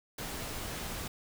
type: noise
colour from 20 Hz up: pink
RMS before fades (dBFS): -39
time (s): 0.18-1.08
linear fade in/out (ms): 5
effects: none